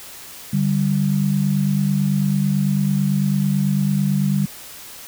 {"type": "tone pair together", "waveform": "sine", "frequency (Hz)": [146.95, 196], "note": ["D3", "G3"], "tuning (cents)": [1, 0], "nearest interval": "perfect fourth", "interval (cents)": 499, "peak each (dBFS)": [-19, -18], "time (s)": [0.53, 4.46], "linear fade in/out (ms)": 5, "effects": ["white hiss -38 dBFS RMS until 5.07 s"]}